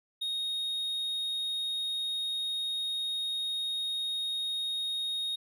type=tone; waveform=triangle; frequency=3729 Hz; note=A#7; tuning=in tune; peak=-29 dBFS; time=0.21-5.36 s; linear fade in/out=10 ms; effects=none